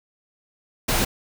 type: noise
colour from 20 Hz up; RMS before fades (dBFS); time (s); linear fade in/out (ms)
pink; -21; 0.88-1.05; 10
effects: none